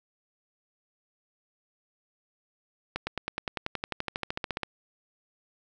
accelerating click train, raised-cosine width 0.3 ms, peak -14 dBFS, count 21, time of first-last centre 2.96-4.633 s, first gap 110 ms, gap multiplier 0.97, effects none

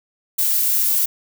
violet noise, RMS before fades -18 dBFS, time 0.38-1.06 s, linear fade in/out 10 ms, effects none

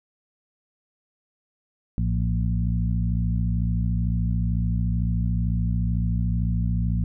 harmonic tone with a mistuned harmonic, 57.9 Hz, A#1, 11 cents flat, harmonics 1 / 2 / 3 / 4, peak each -24 / -25 / -27 / -34 dBFS, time 1.98-7.04 s, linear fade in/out 0 ms, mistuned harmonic 2, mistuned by -65 cents, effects none

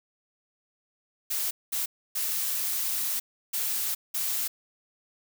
blue noise bursts at uneven times, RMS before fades -29 dBFS, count 5, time 1.3-1.51 / 1.72-1.86 / 2.15-3.2 / 3.53-3.95 / 4.14-4.48 s, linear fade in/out 10 ms, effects none

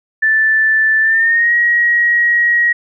sine tone with pitch glide, 1760 to 1897.2 Hz, A6 to A#6, 0 to +30 cents, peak -9 dBFS, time 0.22-2.73 s, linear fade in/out 10 ms, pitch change +130 cents, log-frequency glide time 1.01-1.54 s, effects none

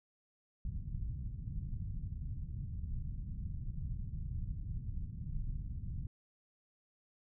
pink low-pass noise, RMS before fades -40 dBFS, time 0.65-6.07 s, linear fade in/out 2 ms, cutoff 150 Hz, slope 24 dB/octave, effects none

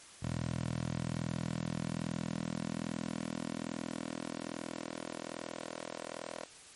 10% pulse tone with high-pass filter sweep, 41.2 Hz, E1, in tune, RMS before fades -39 dBFS, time 0.22-6.46 s, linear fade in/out 10 ms, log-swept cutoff 110 to 490 Hz, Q 1.7, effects white hiss -54 dBFS RMS until 6.75 s + MP3 48 kbps

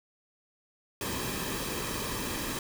pink noise with comb filter, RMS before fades -34 dBFS, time 1.01-2.59 s, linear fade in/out 2 ms, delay 1.4 ms, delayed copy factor -0.55, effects none

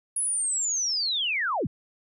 sine linear sweep, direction down, 10548 to 81.9 Hz, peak -24 dBFS, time 0.16-1.67 s, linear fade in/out 5 ms, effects none

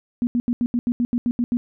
sine tone bursts, 240.5 Hz, B3, 46 cents flat, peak -17 dBFS, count 11, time 0.22-1.57 s, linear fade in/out 0 ms, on 50 ms, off 80 ms, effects none

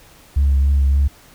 sine tone with vibrato, 69.3 Hz, C#2, in tune, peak -10 dBFS, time 0.36-1.08 s, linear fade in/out 10 ms, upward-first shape triangle, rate 3.5 Hz, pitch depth 31 cents each way, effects tanh soft clip ceiling -9 dBFS + pink hiss -47 dBFS RMS until 1.34 s

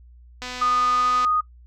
click train, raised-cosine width 0.2 ms, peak -16 dBFS, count 208, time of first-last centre 0.42-1.248 s, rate 250 Hz
sine tone with pitch glide, 1231 to 1240.3 Hz, D#6 to D#6, -19 to -6 cents, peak -18 dBFS, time 0.61-1.41 s, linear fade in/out 10 ms, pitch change +13 cents, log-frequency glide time 0.95-1.1 s
effects noise-tail reverb RT60 0.1 s tail -17 dB re dry + added 60 Hz sine -45 dBFS peak until 1.66 s

